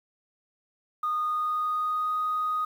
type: tone with pitch glide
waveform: sine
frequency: 1230 to 1245.7 Hz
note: D#6 to D#6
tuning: -20 to +2 cents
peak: -24 dBFS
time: 1.03-2.65 s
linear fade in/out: 5 ms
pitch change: +22 cents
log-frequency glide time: 1.23-2.15 s
effects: tanh soft clip ceiling -20 dBFS + 9-bit